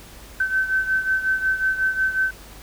sine beating tone pair, 1534 / 1539.5 Hz, G6 / G6, -38 / -32 cents, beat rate 5.5 Hz, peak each -20 / -25 dBFS, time 0.4-2.31 s, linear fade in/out 5 ms, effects added 50 Hz sine -44 dBFS peak until 2.62 s + pink hiss -44 dBFS RMS until 2.62 s

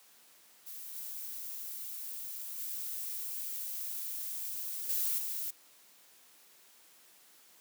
violet noise with level steps, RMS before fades -45 / -42 / -39 / -32 / -37 dBFS, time 0.66-5.51 s, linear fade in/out 10 ms, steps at 0.95 / 2.58 / 4.89 / 5.18 s, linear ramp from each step 5 ms, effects white hiss -61 dBFS RMS until 7.6 s + high-pass 200 Hz 12 dB/octave

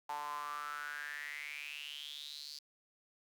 sawtooth tone with high-pass filter sweep, 146.83 Hz, D3, in tune, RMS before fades -44 dBFS, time 0.09-2.59 s, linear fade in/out 5 ms, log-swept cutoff 870 to 4700 Hz, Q 8.6, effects none

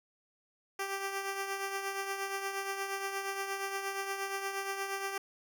10% pulse tone with tremolo, 392 Hz, G4, in tune, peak -24 dBFS, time 0.79-5.18 s, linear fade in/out 5 ms, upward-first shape triangle, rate 8.5 Hz, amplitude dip 55%, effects none

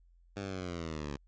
10% pulse linear sweep, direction down, 101.4 to 69.2 Hz, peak -29 dBFS, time 0.36-1.17 s, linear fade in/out 10 ms, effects added 43 Hz sine -60 dBFS peak until 1.27 s + resampled to 16000 Hz

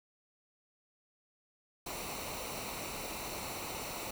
pink noise with comb filter, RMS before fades -41 dBFS, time 1.86-4.11 s, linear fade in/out 5 ms, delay 0.6 ms, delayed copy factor -0.6, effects none

